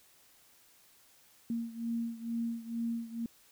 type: beating tone pair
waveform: sine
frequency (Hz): 230.9 / 233.1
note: A#3 / A#3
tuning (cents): -16 / 0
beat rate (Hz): 2.2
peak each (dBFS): -35 / -38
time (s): 1.5-3.26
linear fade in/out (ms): 2
effects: white hiss -63 dBFS RMS until 3.51 s